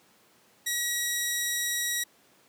10% pulse tone, 1916 Hz, A#6, 47 cents sharp, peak -18 dBFS, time 0.66-2.04 s, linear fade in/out 10 ms, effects pink hiss -61 dBFS RMS until 2.48 s + high-pass 200 Hz 12 dB/octave

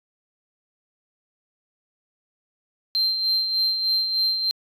sine tone with tremolo, 4144 Hz, C8, 17 cents flat, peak -16 dBFS, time 2.95-4.51 s, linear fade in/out 0 ms, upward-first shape sine, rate 3.3 Hz, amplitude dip 55%, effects tanh soft clip ceiling -16 dBFS

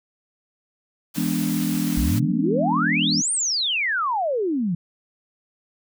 white noise, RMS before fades -33 dBFS, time 1.14-2.2 s, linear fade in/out 20 ms
sine chord, E dominant seventh, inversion none, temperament equal with one note detuned, 167.31 / 207.7 / 246.9 / 293.7 Hz, E3 / G#3 / B3 / D4, +26 / 0 / 0 / 0 cents, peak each -26 dBFS, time 1.16-3.22 s, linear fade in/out 20 ms
sine exponential two-way sweep, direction up then down, 51.91 to 9280 to 161.6 Hz, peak -20 dBFS, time 1.97-4.75 s, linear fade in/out 5 ms, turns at 3.32 s
effects none

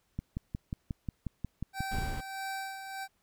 click train, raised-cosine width 5 ms, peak -22 dBFS, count 11, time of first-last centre 0.19-1.985 s, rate 5.57 Hz
25% pulse tone with tremolo, 775 Hz, G5, 20 cents flat, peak -31 dBFS, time 1.73-3.08 s, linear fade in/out 50 ms, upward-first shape sine, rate 1.6 Hz, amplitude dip 55%
brown noise, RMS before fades -35 dBFS, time 1.91-2.21 s, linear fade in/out 10 ms
effects pink hiss -74 dBFS RMS until 3.22 s

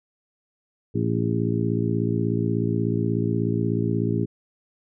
harmonic tone with a mistuned harmonic, 56.5 Hz, A1, 47 cents sharp, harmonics 2 / 3 / 4 / 5 / 6 / 7, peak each -25 / -27 / -28 / -29 / -30 / -30 dBFS, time 0.94-4.26 s, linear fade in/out 20 ms, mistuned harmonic 7, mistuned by +45 cents, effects none

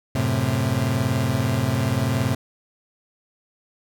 30% pulse chord, F# diminished, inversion none, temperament equal, 92.5 / 110 / 130.81 Hz, F#2 / A2 / C3, 0 / 0 / 0 cents, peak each -26 / -21 / -20 dBFS, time 0.15-2.35 s, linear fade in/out 5 ms, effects none

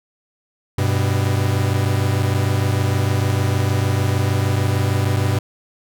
45% pulse tone pair together, 98.13 / 124.7 Hz, G2 / B2, +2 / +17 cents, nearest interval major third, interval 415 cents, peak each -18 / -20 dBFS, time 0.78-5.39 s, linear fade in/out 5 ms, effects none

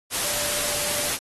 sine tone in noise, 587.3 Hz, D5, in tune, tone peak -35 dBFS, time 0.21-1.11 s, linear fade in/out 50 ms, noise white, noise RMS -25 dBFS, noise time 0.1-1.19 s, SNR -13 dB, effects AAC 32 kbps

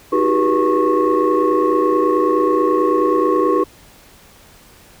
sine tone cluster, 315 / 370.2 / 399.5 / 485.9 / 1095 Hz, D#4 / F#4 / G4 / B4 / C#6, +21 / +1 / +33 / -28 / -22 cents, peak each -18 dBFS, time 0.12-3.64 s, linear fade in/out 10 ms, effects tanh soft clip ceiling -6 dBFS + pink hiss -46 dBFS RMS until 5 s

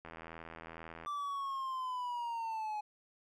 click train, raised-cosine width 0.5 ms, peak -32 dBFS, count 84, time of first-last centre 0.05-1.061 s, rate 82.1 Hz
triangle linear sweep, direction down, 1174.7 to 837 Hz, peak -34 dBFS, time 1.06-2.81 s, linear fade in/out 10 ms
effects none

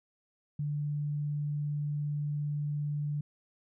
sine tone, 147.1 Hz, D3, 3 cents sharp, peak -30 dBFS, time 0.59-3.21 s, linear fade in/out 5 ms, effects none

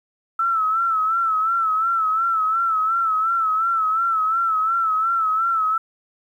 sine tone with vibrato, 1318.5 Hz, E6, in tune, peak -17 dBFS, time 0.39-5.78 s, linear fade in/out 5 ms, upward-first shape sine, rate 2.8 Hz, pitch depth 66 cents each way, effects 9-bit

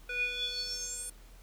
square tone with band-pass filter sweep, 491 Hz, B4, 10 cents flat, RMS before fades -36 dBFS, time 0.09-1.1 s, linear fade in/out 5 ms, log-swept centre 2000 to 9700 Hz, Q 9.2, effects added 41 Hz sine -51 dBFS peak until 1.42 s + pink hiss -60 dBFS RMS until 1.42 s

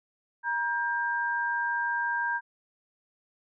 sine tone pair together, 947.2 / 1593 Hz, A#5 / G6, +27 / +27 cents, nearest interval major sixth, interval 900 cents, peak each -30 / -28 dBFS, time 0.43-2.41 s, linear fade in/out 50 ms, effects none

